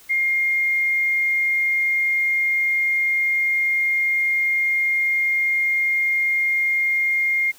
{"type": "tone", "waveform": "sine", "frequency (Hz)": 2125, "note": "C7", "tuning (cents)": 26, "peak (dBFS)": -17, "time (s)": [0.09, 7.52], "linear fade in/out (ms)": 20, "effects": ["white hiss -49 dBFS RMS until 7.58 s"]}